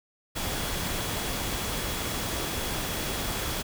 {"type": "tone in noise", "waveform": "sine", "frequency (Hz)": 3351, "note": "G#7", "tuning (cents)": 15, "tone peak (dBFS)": -42, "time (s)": [0.35, 3.63], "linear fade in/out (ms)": 20, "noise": "pink", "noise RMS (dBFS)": -31, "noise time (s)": [0.35, 3.63], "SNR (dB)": -14, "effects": []}